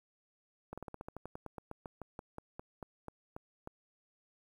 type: slowing click train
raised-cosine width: 1 ms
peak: -29 dBFS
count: 22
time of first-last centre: 0.73-3.674 s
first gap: 46 ms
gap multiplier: 1.1
effects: 10-bit